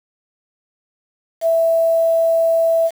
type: tone with quantisation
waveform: sine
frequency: 659.3 Hz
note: E5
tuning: in tune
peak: -12 dBFS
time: 1.41-2.91 s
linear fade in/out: 50 ms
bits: 6
effects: none